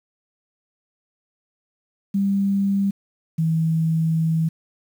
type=tone pair in turn; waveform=sine; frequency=197.7 / 161.65 Hz; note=G3 / E3; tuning=+15 / -34 cents; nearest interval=minor third; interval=349 cents; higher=first; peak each=-17 dBFS; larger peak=neither; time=2.14-2.91 / 3.38-4.49 s; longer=second; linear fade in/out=10 ms; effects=8-bit